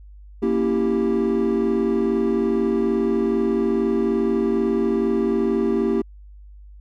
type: chord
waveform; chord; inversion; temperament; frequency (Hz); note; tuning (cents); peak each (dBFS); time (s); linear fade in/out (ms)
triangle; A# diminished seventh; none; equal; 233.1 / 277.2 / 329.6 / 392; A#3 / C#4 / E4 / G4; 0 / 0 / 0 / 0; -20 / -25 / -22 / -19; 0.42-6.02; 10
effects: tanh soft clip ceiling -8 dBFS + added 50 Hz sine -40 dBFS peak until 6.8 s

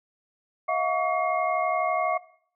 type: tone cluster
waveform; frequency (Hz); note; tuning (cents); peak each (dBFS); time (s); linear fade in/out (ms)
sine; 643 / 715 / 1131 / 2144; E5 / F5 / C#6 / C7; -43 / +41 / +34 / +42; -28 / -28 / -27 / -33; 0.68-2.18; 10
effects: noise-tail reverb RT60 0.6 s tail -18 dB re dry

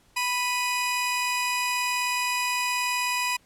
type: tone pair together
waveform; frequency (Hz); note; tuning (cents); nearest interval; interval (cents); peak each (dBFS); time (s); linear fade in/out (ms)
sawtooth; 987.8 / 2489; B5 / D#7; 0 / 0; octave + major third; 1600; -23 / -24; 0.16-3.37; 10
effects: pink hiss -61 dBFS RMS until 3.45 s + low-pass 12000 Hz 12 dB/octave

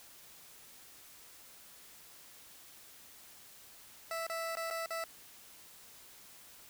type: tone with dropouts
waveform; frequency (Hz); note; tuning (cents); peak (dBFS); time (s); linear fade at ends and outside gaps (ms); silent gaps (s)
20% pulse; 659.3; E5; 0; -31; 4.11-5.04; 1; 4.267-4.298 / 4.553-4.57 / 4.702-4.709 / 4.86-4.906
effects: white hiss -56 dBFS RMS until 6.69 s

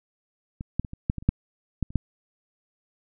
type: clicks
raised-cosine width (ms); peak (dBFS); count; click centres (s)
5; -21 / -11 / -23 / -24 / -10 / -19 / -29 / -6 / -12 / -30 / -8; 11; 0.609 / 0.796 / 0.848 / 0.934 / 1.099 / 1.183 / 1.225 / 1.29 / 1.827 / 1.905 / 1.957
effects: none

